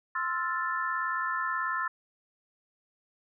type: chord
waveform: sine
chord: F major seventh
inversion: second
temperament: equal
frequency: 1046.5 / 1318.5 / 1396.9 / 1760 Hz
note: C6 / E6 / F6 / A6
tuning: 0 / 0 / 0 / 0 cents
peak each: -33 / -33 / -37 / -33 dBFS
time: 0.15-1.88 s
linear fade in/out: 5 ms
effects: none